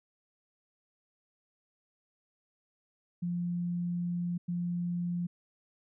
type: tone bursts at uneven times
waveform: sine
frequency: 174.61 Hz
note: F3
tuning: in tune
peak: -30 dBFS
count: 2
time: 3.22-4.38 / 4.48-5.27 s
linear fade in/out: 10 ms
effects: none

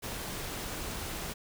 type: noise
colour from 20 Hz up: pink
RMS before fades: -38 dBFS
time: 0.02-1.34 s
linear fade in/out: 20 ms
effects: none

